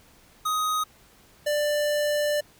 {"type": "tone pair in turn", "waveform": "square", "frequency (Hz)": [1253, 591.3], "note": ["D#6", "D5"], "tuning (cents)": [12, 12], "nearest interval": "octave + minor second", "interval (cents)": 1300, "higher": "first", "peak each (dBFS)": [-24, -23], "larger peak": "second", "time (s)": [[0.45, 0.84], [1.46, 2.41]], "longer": "second", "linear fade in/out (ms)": 10, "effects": ["pink hiss -56 dBFS RMS until 2.59 s"]}